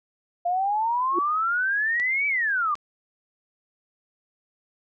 sine exponential two-way sweep, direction up then down, 690 to 2317 to 1151 Hz, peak -21 dBFS, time 0.45-2.75 s, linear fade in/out 10 ms, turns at 2.27 s
sine tone with exponential growth, 349.2 Hz, F4, in tune, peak -19 dBFS, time 1.11-1.19 s, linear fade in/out 5 ms, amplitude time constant 17 ms
clicks, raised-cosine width 0.2 ms, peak -21 dBFS, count 2, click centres 1.999 / 2.754 s
effects none

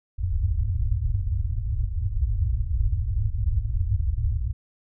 white low-pass noise, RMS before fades -24 dBFS, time 0.18-4.53 s, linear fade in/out 10 ms, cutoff 110 Hz, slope 96 dB/octave, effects none

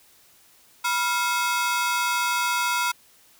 sawtooth ring-modulated tone, 1182 Hz, D6, 11 cents sharp, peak -15 dBFS, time 0.84-2.92 s, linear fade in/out 10 ms, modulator 207 Hz, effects white hiss -56 dBFS RMS until 3.39 s

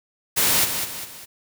white noise with echo, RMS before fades -19 dBFS, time 0.36-0.66 s, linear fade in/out 20 ms, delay 200 ms, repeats 3, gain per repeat -7 dB, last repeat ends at 1.26 s, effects none

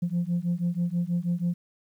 sine beating tone pair, 170.9 / 177.1 Hz, F3 / F3, -37 / +24 cents, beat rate 6.2 Hz, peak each -26 dBFS, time 0.02-1.54 s, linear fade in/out 10 ms, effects tanh soft clip ceiling -20 dBFS + 10-bit

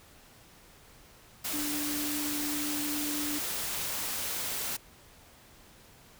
sine tone in noise, 295.4 Hz, D4, 10 cents sharp, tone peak -34 dBFS, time 1.53-3.39 s, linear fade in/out 10 ms, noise white, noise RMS -34 dBFS, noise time 1.44-4.77 s, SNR -3 dB, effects pink hiss -56 dBFS RMS until 6.19 s

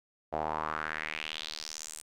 sawtooth tone with band-pass filter sweep, 77.7 Hz, D#2, 2 cents flat, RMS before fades -37 dBFS, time 0.32-2.02 s, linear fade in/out 20 ms, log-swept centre 670 to 9000 Hz, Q 3.4, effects none

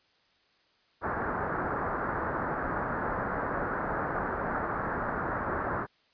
white low-pass noise, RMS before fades -32 dBFS, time 1.01-5.87 s, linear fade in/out 50 ms, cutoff 1600 Hz, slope 48 dB/octave, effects white hiss -67 dBFS RMS until 6.13 s + resampled to 11025 Hz

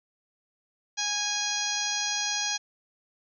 harmonic tone with a mistuned harmonic, 826 Hz, G#5, 10 cents flat, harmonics 1 / 2 / 3 / 4 / 5 / 6 / 7 / 8, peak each -37 / -36 / -37 / -35 / -35 / -35 / -33 / -34 dBFS, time 0.97-2.58 s, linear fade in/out 20 ms, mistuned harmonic 8, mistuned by -33 cents, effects none

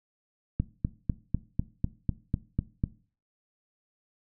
click train, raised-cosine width 5 ms, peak -13 dBFS, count 10, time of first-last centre 0.6-2.839 s, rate 4.02 Hz, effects noise-tail reverb RT60 0.4 s tail -18 dB re dry

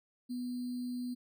sine tone with sample-and-hold, 247.2 Hz, B3, 2 cents sharp, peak -35 dBFS, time 0.29-1.15 s, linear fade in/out 20 ms, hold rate 4410 Hz, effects none

